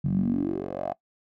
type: tone with band-pass filter sweep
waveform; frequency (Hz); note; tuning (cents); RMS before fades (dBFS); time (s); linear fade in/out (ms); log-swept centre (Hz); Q
10% pulse; 46.68; F#1; +16; -27; 0.04-0.93; 10; 150 to 720; 6.7
effects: noise-tail reverb RT60 0.1 s tail -21 dB re dry